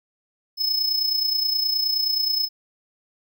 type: tone with amplitude modulation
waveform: square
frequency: 5200 Hz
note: E8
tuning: 24 cents flat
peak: -18 dBFS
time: 0.57-2.49 s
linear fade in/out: 50 ms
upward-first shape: sine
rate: 29.5 Hz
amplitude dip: 60%
effects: none